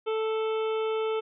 harmonic tone, 440 Hz, A4, in tune, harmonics 1 / 2 / 3 / 5 / 6 / 7 / 8, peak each -26 / -38 / -37 / -45 / -45 / -45 / -50 dBFS, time 0.06-1.21 s, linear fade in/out 20 ms, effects none

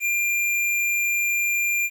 square tone, 2392 Hz, D7, 31 cents sharp, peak -21 dBFS, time 0-1.9 s, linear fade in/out 50 ms, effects 9-bit

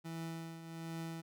30% pulse tone with tremolo, 164.4 Hz, E3, 4 cents flat, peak -37 dBFS, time 0.04-1.22 s, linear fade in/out 20 ms, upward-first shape triangle, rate 1.3 Hz, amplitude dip 65%, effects none

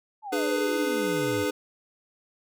sine exponential sweep, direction down, 890 to 92.5 Hz, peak -33 dBFS, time 0.22-1.46 s, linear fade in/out 50 ms
square chord, G# diminished, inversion second, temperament just, 299 / 415.3 / 498.4 Hz, D4 / G#4 / B4, +31 / 0 / +16 cents, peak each -30 dBFS, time 0.32-1.51 s, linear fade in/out 10 ms
effects none

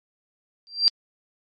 sine tone with exponential growth, 4719 Hz, D8, 7 cents sharp, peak -10 dBFS, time 0.67-0.88 s, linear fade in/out 0 ms, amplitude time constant 45 ms, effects MP3 48 kbps

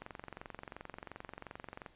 click train, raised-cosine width 0.5 ms, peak -29 dBFS, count 43, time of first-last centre 0.02-1.862 s, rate 22.8 Hz, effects pink hiss -65 dBFS RMS until 1.95 s + resampled to 8000 Hz

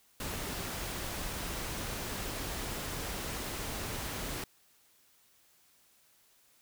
pink noise, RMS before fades -38 dBFS, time 0.2-4.44 s, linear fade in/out 2 ms, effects white hiss -66 dBFS RMS until 6.61 s

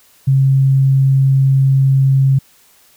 sine tone, 135 Hz, C#3, 45 cents flat, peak -8 dBFS, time 0.27-2.39 s, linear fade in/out 10 ms, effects white hiss -50 dBFS RMS until 2.96 s

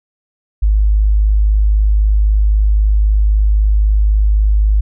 sine tone, 51.91 Hz, G#1, in tune, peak -8 dBFS, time 0.62-4.81 s, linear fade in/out 10 ms, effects none

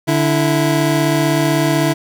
25% pulse tone pair together, 146.83 / 329.6 Hz, D3 / E4, 0 / 0 cents, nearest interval octave + major second, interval 1400 cents, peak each -12 dBFS, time 0.07-1.94 s, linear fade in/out 20 ms, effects none

